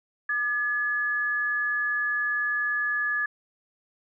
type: tone pair together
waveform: sine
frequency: 1205 / 1704.1 Hz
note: D6 / G#6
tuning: +44 / +44 cents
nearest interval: tritone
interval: 600 cents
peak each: -34 / -24 dBFS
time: 0.29-3.26 s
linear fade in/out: 5 ms
effects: none